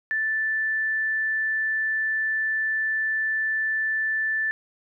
sine tone, 1760 Hz, A6, in tune, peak -22 dBFS, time 0.11-4.51 s, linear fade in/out 0 ms, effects none

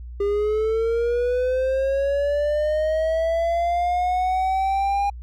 triangle linear sweep, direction up, 400.6 to 810 Hz, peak -17 dBFS, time 0.2-5.1 s, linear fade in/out 5 ms, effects added 60 Hz sine -33 dBFS peak until 5.22 s

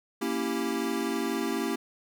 square chord, A# diminished seventh, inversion none, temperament equal, 233.1 / 277.2 / 329.6 / 392 Hz, A#3 / C#4 / E4 / G4, 0 / 0 / 0 / 0 cents, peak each -34 dBFS, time 0.21-1.76 s, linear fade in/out 10 ms, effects none

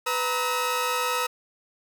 sawtooth tone cluster, 497.1 / 936 / 1285 Hz, B4 / A#5 / E6, +11 / +7 / -45 cents, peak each -26 / -26 / -23 dBFS, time 0.06-1.27 s, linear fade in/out 10 ms, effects none

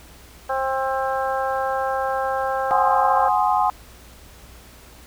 harmonic tone, 265.7 Hz, C4, 27 cents sharp, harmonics 2 / 3 / 4 / 5 / 6, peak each -25 / -24 / -29 / -30 / -32 dBFS, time 0.49-3.29 s, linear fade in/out 10 ms
sine chord, Ab dominant seventh, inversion third, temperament equal, 740 / 830.6 / 1046.5 / 1244.5 Hz, Gb5 / Ab5 / C6 / Eb6, 0 / 0 / 0 / 0 cents, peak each -21 / -20 / -22 / -26 dBFS, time 2.71-3.7 s, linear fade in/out 0 ms
effects added 60 Hz sine -47 dBFS peak until 5.06 s + pink hiss -47 dBFS RMS until 5.06 s

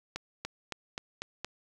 accelerating click train, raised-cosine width 0.2 ms, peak -18 dBFS, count 6, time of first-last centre 0.16-1.446 s, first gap 290 ms, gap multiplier 0.94, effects 10-bit

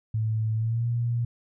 sine tone with pitch glide, 110 to 118.58 Hz, A2 to A#2, 0 to +30 cents, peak -23 dBFS, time 0.14-1.25 s, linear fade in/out 5 ms, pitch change +130 cents, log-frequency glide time 0.55-0.87 s, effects none

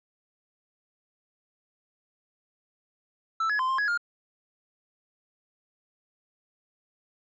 triangle tone with pitch steps, 1323 / 1690 / 1035 / 1056 / 1673 / 1412 Hz, E6 / G#6 / C6 / C6 / G#6 / F6, +6 / +30 / -19 / +16 / +12 / +19 cents, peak -22 dBFS, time 3.4-3.976 s, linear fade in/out 5 ms, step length 96 ms, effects resampled to 16000 Hz

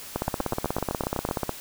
two click trains, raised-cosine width 1 ms, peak -13 / -11 dBFS, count 9 / 23, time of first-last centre 0.28-1.289 / 0.16-1.493 s, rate 7.93 / 16.5 Hz, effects white hiss -41 dBFS RMS until 1.6 s

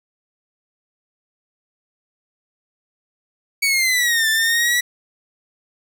sawtooth exponential two-way sweep, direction down then up, 2262 to 1760 to 1958 Hz, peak -12 dBFS, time 3.62-4.81 s, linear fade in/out 10 ms, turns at 4.29 s, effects none

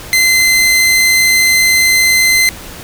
sawtooth tone, 2065 Hz, C7, 23 cents flat, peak -4 dBFS, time 0.13-2.49 s, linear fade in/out 0 ms, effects pink hiss -30 dBFS RMS until 2.83 s

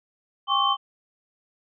sine tone cluster, 801 / 1083 / 1142 / 3094 Hz, G5 / C#6 / D6 / G7, +37 / -41 / -49 / -23 cents, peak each -27 / -23 / -24 / -25 dBFS, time 0.47-0.77 s, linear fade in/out 50 ms, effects none

